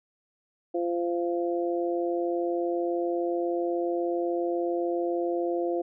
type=harmonic tone; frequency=172.7 Hz; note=F3; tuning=19 cents flat; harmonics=2 / 3 / 4; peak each=-27 / -31 / -33 dBFS; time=0.74-5.82 s; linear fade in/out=10 ms; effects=none